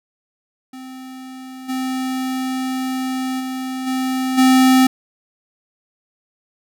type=tone with level steps; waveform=square; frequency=259.6 Hz; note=C4; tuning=13 cents flat; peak=-33 / -21 / -24 / -19 / -10 dBFS; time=0.73-4.87 s; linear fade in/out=5 ms; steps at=1.68 / 3.39 / 3.86 / 4.37 s; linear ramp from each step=20 ms; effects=none